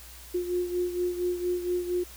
sine beating tone pair, 355.4 / 359.7 Hz, F4 / F#4, +30 / -49 cents, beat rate 4.3 Hz, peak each -27 / -33 dBFS, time 0.34-2.04 s, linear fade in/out 10 ms, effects added 60 Hz sine -48 dBFS peak until 2.16 s + white hiss -48 dBFS RMS until 2.16 s

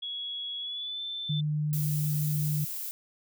sine tone with pitch glide, 3348 to 3539 Hz, G#7 to A7, +13 to +9 cents, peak -33 dBFS, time 0.02-1.41 s, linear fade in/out 10 ms, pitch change +96 cents, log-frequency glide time 0.59-1.01 s
sine tone, 150.7 Hz, D3, 45 cents sharp, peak -26 dBFS, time 1.29-2.65 s, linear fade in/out 10 ms
violet noise, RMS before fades -36 dBFS, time 1.73-2.91 s, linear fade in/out 0 ms
effects none

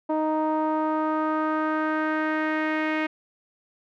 sawtooth tone with low-pass filter sweep, 311.1 Hz, D#4, in tune, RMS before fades -25 dBFS, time 0.09-3.07 s, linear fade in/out 10 ms, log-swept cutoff 830 to 2200 Hz, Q 3, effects none

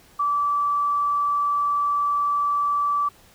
sine tone, 1158 Hz, D6, 25 cents flat, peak -19 dBFS, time 0.19-3.09 s, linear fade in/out 10 ms, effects pink hiss -53 dBFS RMS until 3.34 s

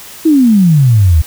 sine exponential sweep, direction down, 332.1 to 73.42 Hz, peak -4 dBFS, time 0.25-1.22 s, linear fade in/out 10 ms, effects white hiss -32 dBFS RMS until 1.26 s

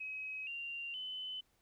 sine tone with pitch steps, 2545 / 2775 / 3027 Hz, D#7 / F7 / F#7, +39 / -12 / +39 cents, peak -40 dBFS, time 0-1.41 s, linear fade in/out 10 ms, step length 470 ms, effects pink hiss -75 dBFS RMS until 1.61 s

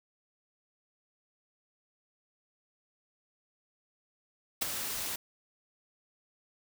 white noise with ADSR envelope, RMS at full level -27 dBFS, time 4.61-5.16 s, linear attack 13 ms, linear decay 12 ms, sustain -9 dB, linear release 4 ms, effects none

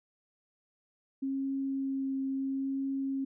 sine tone with vibrato, 270 Hz, C#4, 45 cents flat, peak -30 dBFS, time 1.22-3.25 s, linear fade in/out 10 ms, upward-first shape triangle, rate 0.75 Hz, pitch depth 11 cents each way, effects none

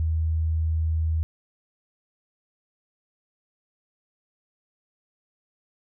sine tone, 80 Hz, D#2, 49 cents sharp, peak -21 dBFS, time 0-1.23 s, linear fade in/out 0 ms, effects none

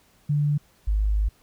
sine tone pair in turn, 146.83 / 51.91 Hz, D3 / G#1, 0 / 0 cents, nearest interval octave + tritone, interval 1800 cents, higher first, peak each -19 dBFS, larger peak neither, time 0.29-0.58 / 0.87-1.29 s, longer second, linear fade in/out 10 ms, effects pink hiss -60 dBFS RMS until 1.42 s

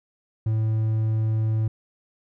triangle tone, 110 Hz, A2, in tune, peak -18 dBFS, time 0.46-1.68 s, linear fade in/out 5 ms, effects none

